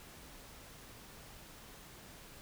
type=silence; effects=pink hiss -54 dBFS RMS until 2.41 s